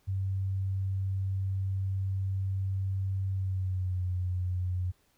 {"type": "tone with pitch glide", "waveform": "sine", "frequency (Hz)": [96.1, 90.71], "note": ["G2", "F#2"], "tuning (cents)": [-34, -34], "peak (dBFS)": -28, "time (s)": [0.07, 4.92], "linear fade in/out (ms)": 20, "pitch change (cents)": -100, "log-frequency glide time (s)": [3.3, 4.05], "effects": ["pink hiss -69 dBFS RMS until 5.17 s"]}